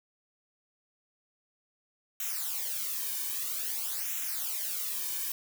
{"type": "noise with flanger", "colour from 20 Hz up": "blue", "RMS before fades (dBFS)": -34, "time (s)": [2.2, 5.32], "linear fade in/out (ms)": 2, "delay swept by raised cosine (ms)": [0.21, 1.51], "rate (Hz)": 0.51, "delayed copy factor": -0.75, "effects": []}